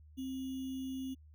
sine tone with sample-and-hold, 263.2 Hz, C4, 10 cents sharp, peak -37 dBFS, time 0.17-1.15 s, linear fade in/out 20 ms, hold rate 3150 Hz, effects added 76 Hz sine -55 dBFS peak until 1.34 s

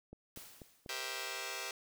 click train, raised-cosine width 2 ms, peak -36 dBFS, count 4, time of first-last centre 0.13-0.862 s, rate 4.1 Hz
white noise with exponential decay, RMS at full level -49 dBFS, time 0.36-1.19 s, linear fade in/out 1 ms, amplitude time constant 180 ms
5% pulse chord, C dominant seventh, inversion second, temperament just, 392.4 / 470.9 / 523.3 / 654.1 Hz, G4 / Bb4 / C5 / E5, +2 / +18 / 0 / -14 cents, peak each -34 dBFS, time 0.89-1.71 s, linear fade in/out 2 ms
effects none

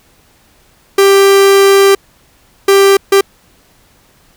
45% pulse tone bursts at uneven times, 393.5 Hz, G4, 7 cents sharp, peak -4 dBFS, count 3, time 0.98-1.95 / 2.68-2.97 / 3.12-3.21 s, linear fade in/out 5 ms, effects pink hiss -49 dBFS RMS until 4.36 s

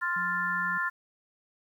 sine chord, F major, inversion second, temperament equal, 1046.5 / 1396.9 / 1760 Hz, C6 / F6 / A6, 0 / 0 / 0 cents, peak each -33 / -31 / -30 dBFS, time 0.01-0.9 s, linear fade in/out 20 ms
sine tone, 178.8 Hz, F3, 41 cents sharp, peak -40 dBFS, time 0.16-0.78 s, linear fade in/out 5 ms
effects 10-bit

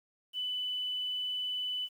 sine tone with quantisation, 2993 Hz, F#7, 19 cents sharp, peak -32 dBFS, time 0.33-1.89 s, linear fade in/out 50 ms, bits 10, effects none

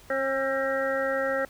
harmonic tone with a mistuned harmonic, 269.3 Hz, C#4, 50 cents flat, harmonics 1 / 2 / 3 / 5 / 6 / 7, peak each -37 / -26 / -38 / -33 / -34 / -33 dBFS, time 0.1-1.45 s, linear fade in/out 2 ms, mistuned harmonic 6, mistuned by -30 cents, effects pink hiss -53 dBFS RMS until 1.49 s

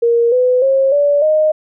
sine tone with pitch steps, 468.6 / 502.2 / 538.3 / 576.9 / 618.3 Hz, A#4 / B4 / C5 / D5 / D#5, +9 / +29 / +49 / -31 / -11 cents, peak -9 dBFS, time 0.02-1.52 s, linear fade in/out 10 ms, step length 300 ms, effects none

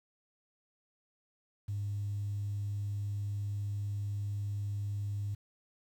sine tone, 101.9 Hz, G#2, 32 cents flat, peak -32 dBFS, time 1.68-5.35 s, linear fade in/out 10 ms, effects tanh soft clip ceiling -28 dBFS + 10-bit

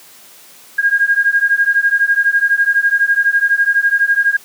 sine beating tone pair, 1619 / 1631 Hz, G#6 / G#6, -45 / -32 cents, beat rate 12 Hz, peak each -14 / -13 dBFS, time 0.78-4.37 s, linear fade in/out 10 ms, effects white hiss -42 dBFS RMS until 4.44 s + high-pass 150 Hz 12 dB/octave

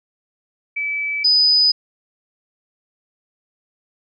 sine tone pair in turn, 2303 / 4988 Hz, D7 / D#8, -34 / +3 cents, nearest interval octave + minor second, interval 1337 cents, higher second, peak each -20 / -11 dBFS, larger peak second, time 0.76-1.24 / 1.24-1.72 s, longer neither, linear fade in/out 10 ms, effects none

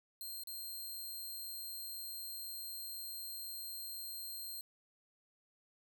5% pulse tone with dropouts, 4186 Hz, C8, in tune, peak -36 dBFS, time 0.21-4.61 s, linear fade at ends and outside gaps 1 ms, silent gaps 0.436-0.472 s, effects none

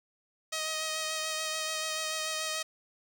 5% pulse tone with vibrato, 629 Hz, D#5, 19 cents sharp, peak -20 dBFS, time 0.52-2.63 s, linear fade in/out 10 ms, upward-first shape sine, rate 6.9 Hz, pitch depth 18 cents each way, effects none

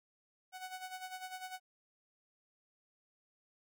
sawtooth tone with tremolo, 744 Hz, F#5, 9 cents sharp, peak -37 dBFS, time 0.52-1.6 s, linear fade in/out 50 ms, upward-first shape sine, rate 10 Hz, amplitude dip 70%, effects none

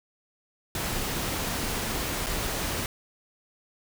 pink noise with dropouts, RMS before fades -30 dBFS, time 0.75-2.86 s, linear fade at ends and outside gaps 1 ms, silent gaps 2.262-2.267 s, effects none

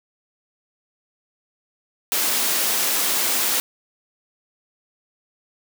white high-pass noise, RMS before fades -21 dBFS, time 2.12-3.6 s, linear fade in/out 0 ms, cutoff 200 Hz, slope 24 dB/octave, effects none

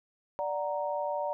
sine chord, D augmented, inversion none, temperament equal, 587.3 / 740 / 932.3 Hz, D5 / F#5 / A#5, 0 / 0 / 0 cents, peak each -32 / -37 / -34 dBFS, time 0.39-1.33 s, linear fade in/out 0 ms, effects none

